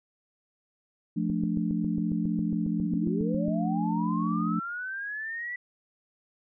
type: chord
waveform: sine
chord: D minor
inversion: first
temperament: equal with one note detuned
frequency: 174.61 / 218.7 / 293.7 Hz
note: F3 / A3 / D4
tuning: 0 / -10 / 0 cents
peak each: -29 / -29 / -32 dBFS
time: 1.16-4.6 s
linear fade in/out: 10 ms
type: click train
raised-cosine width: 3 ms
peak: -24 dBFS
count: 17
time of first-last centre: 1.3-3.483 s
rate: 7.33 Hz
type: linear sweep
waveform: sine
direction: up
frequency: 174.3 to 1975.5 Hz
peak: -32 dBFS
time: 2.82-5.56 s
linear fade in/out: 5 ms
effects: none

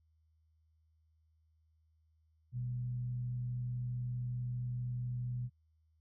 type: tone with frequency modulation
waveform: sine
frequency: 123.47 Hz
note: B2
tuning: in tune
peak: -35 dBFS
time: 2.52-5.5 s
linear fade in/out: 50 ms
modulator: 75.4 Hz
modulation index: 0.23
effects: added 79 Hz sine -69 dBFS peak until 6 s

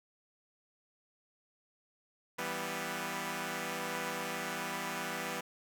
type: chord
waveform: 5% pulse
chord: E minor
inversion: none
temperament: equal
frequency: 164.81 / 196 / 246.9 Hz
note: E3 / G3 / B3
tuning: 0 / 0 / 0 cents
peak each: -30 / -29 / -28 dBFS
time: 2.38-5.41 s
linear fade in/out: 10 ms
effects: none

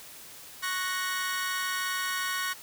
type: chord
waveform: sawtooth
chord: F# major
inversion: second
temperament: equal with one note detuned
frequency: 1104.3 / 1480 / 1864.7 Hz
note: C#6 / F#6 / A#6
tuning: -7 / 0 / 0 cents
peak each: -30 dBFS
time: 0.62-2.54 s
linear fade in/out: 20 ms
effects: white hiss -47 dBFS RMS until 2.62 s

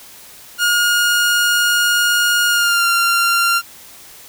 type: tone with pitch glide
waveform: sawtooth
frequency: 1429 to 1384.3 Hz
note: F6 to F6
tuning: +39 to -16 cents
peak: -9 dBFS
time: 0.58-3.62 s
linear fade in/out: 50 ms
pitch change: -55 cents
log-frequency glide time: 2.48-2.87 s
effects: white hiss -40 dBFS RMS until 4.28 s

